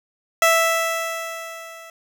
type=tone with level ramp; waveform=15% pulse; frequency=659.3 Hz; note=E5; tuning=in tune; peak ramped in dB=-6 to -33 dBFS; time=0.42-1.9 s; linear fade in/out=2 ms; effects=none